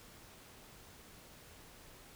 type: silence
effects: pink hiss -57 dBFS RMS until 2.15 s